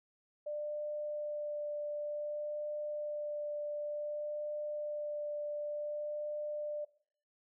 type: tone with vibrato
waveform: sine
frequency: 594 Hz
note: D5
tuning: 20 cents sharp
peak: -36 dBFS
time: 0.46-6.85 s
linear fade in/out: 10 ms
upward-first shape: sine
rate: 0.55 Hz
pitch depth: 9 cents each way
effects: noise-tail reverb RT60 0.5 s tail -17 dB re dry